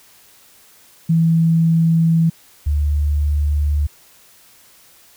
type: tone pair in turn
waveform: sine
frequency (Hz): 164.3 / 73.55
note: E3 / D2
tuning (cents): -5 / +3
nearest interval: octave + major second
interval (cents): 1392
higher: first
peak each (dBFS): -11 / -14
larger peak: first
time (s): 1.09-2.3 / 2.66-3.87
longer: neither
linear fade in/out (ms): 10
effects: white hiss -49 dBFS RMS until 5.16 s